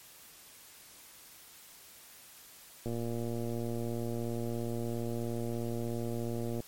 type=click train; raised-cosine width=2 ms; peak=-24 dBFS; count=439; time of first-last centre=2.86-6.604 s; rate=117 Hz; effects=white hiss -54 dBFS RMS until 6.67 s + MP3 64 kbps